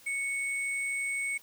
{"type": "tone pair together", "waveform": "sine", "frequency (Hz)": [2217, 8288], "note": ["C#7", "C9"], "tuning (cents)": [0, -17], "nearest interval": "octave + major seventh", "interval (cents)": 2283, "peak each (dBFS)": [-30, -39], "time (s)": [0.06, 1.38], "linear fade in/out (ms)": 10, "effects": ["white hiss -56 dBFS RMS until 1.42 s"]}